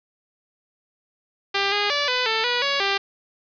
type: tone with pitch steps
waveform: 5% pulse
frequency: 396.8 / 410.5 / 578 / 501 / 444.5 / 487.3 / 560 / 395.4 Hz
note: G4 / G#4 / D5 / B4 / A4 / B4 / C#5 / G4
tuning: +21 / -20 / -28 / +25 / +18 / -23 / +18 / +15 cents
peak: -8 dBFS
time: 1.54-2.98 s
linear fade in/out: 10 ms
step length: 180 ms
effects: resampled to 11025 Hz + 7-bit